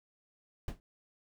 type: noise with exponential decay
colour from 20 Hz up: brown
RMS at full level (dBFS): -31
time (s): 0.68-0.8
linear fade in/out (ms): 1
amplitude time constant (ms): 26
effects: none